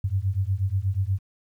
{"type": "beating tone pair", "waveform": "sine", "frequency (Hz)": [92.5, 100.8], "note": ["F#2", "G2"], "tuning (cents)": [0, 49], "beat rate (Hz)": 8.3, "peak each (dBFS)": -25, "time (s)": [0.04, 1.19], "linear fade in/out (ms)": 5, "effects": ["10-bit"]}